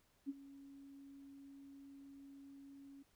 sine tone with ADSR envelope, 277.1 Hz, C#4, 1 cent flat, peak -37 dBFS, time 0.26-3.03 s, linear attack 32 ms, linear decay 32 ms, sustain -17 dB, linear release 10 ms, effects pink hiss -75 dBFS RMS until 3.15 s

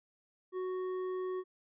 triangle tone with hard clipping, 370 Hz, F#4, in tune, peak -36 dBFS, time 0.52-1.44 s, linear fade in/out 50 ms, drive 11 dB, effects resampled to 8000 Hz

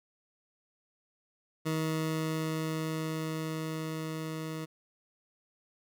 20% pulse tone with level ramp, 158.6 Hz, D#3, 33 cents sharp, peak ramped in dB -24 to -31 dBFS, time 1.65-4.66 s, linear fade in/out 20 ms, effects none

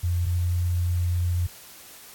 sine tone pair in turn, 87.1 / 87.66 Hz, F2 / F2, -4 / +7 cents, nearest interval unison, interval 11 cents, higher second, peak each -21 dBFS, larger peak neither, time 0.03-0.26 / 0.26-1.47 s, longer second, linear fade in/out 10 ms, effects white hiss -46 dBFS RMS until 2.14 s + AAC 64 kbps

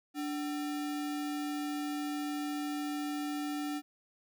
sine tone with sample-and-hold, 293.1 Hz, D4, 3 cents flat, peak -33 dBFS, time 0.14-3.82 s, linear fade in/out 50 ms, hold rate 1050 Hz, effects none

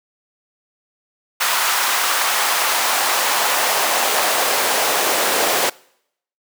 pink noise with high-pass filter sweep, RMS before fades -18 dBFS, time 1.4-5.7 s, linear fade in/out 10 ms, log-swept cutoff 1100 to 510 Hz, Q 1.4, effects noise-tail reverb RT60 0.7 s tail -24 dB re dry

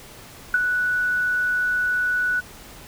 sine tone with ADSR envelope, 1478 Hz, F#6, 2 cents flat, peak -13 dBFS, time 0.54-2.41 s, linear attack 3 ms, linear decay 27 ms, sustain -6 dB, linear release 20 ms, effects pink hiss -43 dBFS RMS until 2.87 s

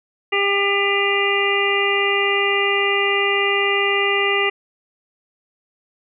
harmonic tone, 399.6 Hz, G4, 33 cents sharp, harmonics 1 / 2 / 3 / 5 / 6 / 7, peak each -21 / -27 / -25 / -21 / -24 / -23 dBFS, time 0.32-4.5 s, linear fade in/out 10 ms, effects none

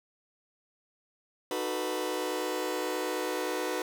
sawtooth chord, B dominant seventh, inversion first, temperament just, 308.7 / 370.4 / 444.5 / 493.9 Hz, D#4 / F#4 / A4 / B4, -14 / +2 / +18 / 0 cents, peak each -33 / -31 / -35 / -30 dBFS, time 1.51-3.82 s, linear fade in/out 2 ms, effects none

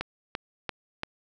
click train, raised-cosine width 0.3 ms, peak -14 dBFS, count 4, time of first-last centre 0.01-1.034 s, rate 2.93 Hz, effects none

